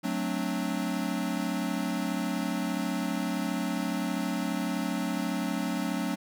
square chord, D dominant seventh, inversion first, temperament equal, 185 / 220 / 261.6 / 293.7 Hz, F#3 / A3 / C4 / D4, 0 / 0 / 0 / 0 cents, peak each -34 / -35 / -35 / -35 dBFS, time 0.03-6.16 s, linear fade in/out 20 ms, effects none

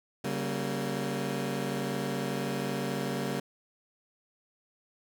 20% pulse chord, G diminished, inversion second, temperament equal with one note detuned, 138.59 / 191.96 / 233.1 Hz, Db3 / G3 / Bb3, 0 / -36 / 0 cents, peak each -30 dBFS, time 0.24-3.4 s, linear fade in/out 5 ms, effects none

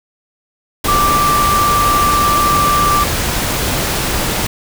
sine tone in noise, 1174.7 Hz, D6, in tune, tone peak -11 dBFS, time 0.88-3.04 s, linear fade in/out 5 ms, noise pink, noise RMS -17 dBFS, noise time 0.84-4.47 s, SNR +3 dB, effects none

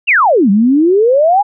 sine exponential two-way sweep, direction down then up, 2908 to 190 to 847 Hz, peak -6 dBFS, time 0.07-1.43 s, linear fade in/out 20 ms, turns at 0.5 s, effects none

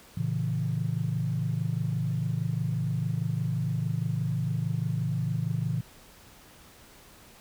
sine chord, A# diminished, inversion none, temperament equal with one note detuned, 113.68 / 138.59 / 164.81 Hz, A#2 / C#3 / E3, -43 / 0 / 0 cents, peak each -30 dBFS, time 0.17-5.81 s, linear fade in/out 5 ms, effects tanh soft clip ceiling -17 dBFS + pink hiss -53 dBFS RMS until 7.4 s

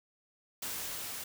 white noise with level ramp, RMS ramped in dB -38 to -41 dBFS, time 0.62-1.24 s, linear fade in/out 5 ms, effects none

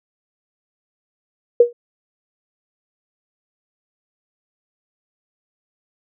sine tone with exponential decay, 478.3 Hz, A#4, 44 cents sharp, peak -3 dBFS, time 1.6-1.73 s, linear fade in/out 5 ms, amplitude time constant 27 ms, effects none

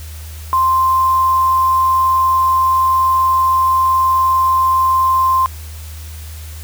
sine tone with quantisation, 1046.5 Hz, C6, in tune, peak -10 dBFS, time 0.53-5.46 s, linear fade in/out 0 ms, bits 5, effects added 78 Hz sine -28 dBFS peak until 6.63 s + white hiss -38 dBFS RMS until 6.63 s

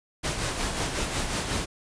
pink noise with tremolo, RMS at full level -27 dBFS, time 0.23-1.66 s, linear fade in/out 20 ms, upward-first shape sine, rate 5.5 Hz, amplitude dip 45%, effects resampled to 22050 Hz

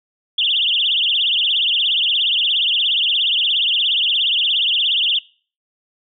sine tone with vibrato, 3160 Hz, G7, 13 cents sharp, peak -14 dBFS, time 0.38-5.19 s, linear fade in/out 5 ms, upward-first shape triangle, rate 17 Hz, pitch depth 260 cents each way, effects noise-tail reverb RT60 0.4 s tail -22 dB re dry

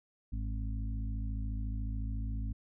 harmonic tone with a mistuned harmonic, 53.4 Hz, G#1, 49 cents sharp, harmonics 1 / 2 / 4 / 5, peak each -34 / -40 / -46 / -48 dBFS, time 0.32-2.53 s, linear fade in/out 10 ms, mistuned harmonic 1, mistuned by -24 cents, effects none

